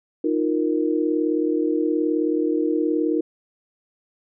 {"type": "chord", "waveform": "sine", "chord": "Eb suspended second", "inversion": "none", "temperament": "just", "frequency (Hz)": [311.1, 350, 466.7], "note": ["Eb4", "F4", "Bb4"], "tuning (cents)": [0, 4, 2], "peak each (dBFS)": [-21, -24, -25], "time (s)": [0.24, 3.21], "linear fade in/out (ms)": 5, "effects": []}